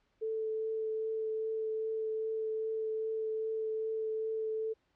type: tone with vibrato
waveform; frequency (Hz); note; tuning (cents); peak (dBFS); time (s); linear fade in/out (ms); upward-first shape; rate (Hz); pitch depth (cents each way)
sine; 440; A4; 0; -32; 0.21-4.74; 20; triangle; 2.5; 11
effects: pink hiss -75 dBFS RMS until 4.95 s + low-pass 4000 Hz 12 dB/octave